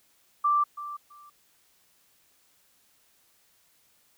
sine tone with echo, 1174.7 Hz, D6, in tune, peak -20 dBFS, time 0.44-0.64 s, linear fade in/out 10 ms, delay 330 ms, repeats 2, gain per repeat -14 dB, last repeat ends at 1.3 s, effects white hiss -65 dBFS RMS until 4.17 s

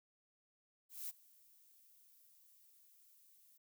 violet noise with ADSR envelope, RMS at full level -43 dBFS, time 0.89-3.58 s, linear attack 200 ms, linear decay 25 ms, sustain -24 dB, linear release 13 ms, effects none

